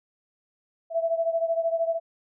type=beating tone pair; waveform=sine; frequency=659.3 / 672.3 Hz; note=E5 / E5; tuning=0 / +34 cents; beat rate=13 Hz; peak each=-24 / -28 dBFS; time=0.9-2 s; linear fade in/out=50 ms; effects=none